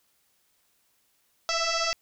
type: tone with frequency modulation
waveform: sine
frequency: 1975.5 Hz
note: B6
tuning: in tune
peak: -24 dBFS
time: 1.49-1.93 s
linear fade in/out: 0 ms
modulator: 661 Hz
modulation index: 5.9
effects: white hiss -69 dBFS RMS until 2.01 s